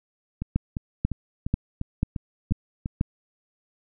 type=two click trains; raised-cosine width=5 ms; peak=-9 / -16 dBFS; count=6 / 8; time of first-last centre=0.56-3.011 / 0.42-2.859 s; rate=2.04 / 2.87 Hz; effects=none